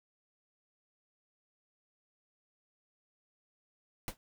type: noise with exponential decay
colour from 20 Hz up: pink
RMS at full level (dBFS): -34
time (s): 4.08-4.17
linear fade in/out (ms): 0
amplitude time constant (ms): 18
effects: none